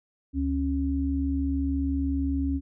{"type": "tone pair together", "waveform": "sine", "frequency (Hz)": [72.5, 273.9], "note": ["D2", "C#4"], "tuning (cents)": [-22, -21], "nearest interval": "octave + major seventh", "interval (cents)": 2301, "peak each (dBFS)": [-27, -26], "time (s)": [0.33, 2.61], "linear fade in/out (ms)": 50, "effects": []}